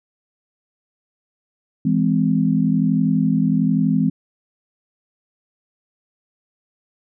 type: chord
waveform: sine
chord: E augmented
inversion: none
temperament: just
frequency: 164.81 / 206 / 257.5 Hz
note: E3 / G#3 / B#3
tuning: 0 / -14 / -28 cents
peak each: -19 dBFS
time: 1.85-4.1 s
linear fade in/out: 5 ms
effects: none